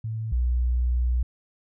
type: tone pair in turn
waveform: sine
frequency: 111 / 61.12 Hz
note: A2 / B1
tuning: +16 / -17 cents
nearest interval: minor seventh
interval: 1033 cents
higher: first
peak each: -27 / -20 dBFS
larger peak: second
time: 0.04-0.32 / 0.32-1.23 s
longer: second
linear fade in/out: 5 ms
effects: none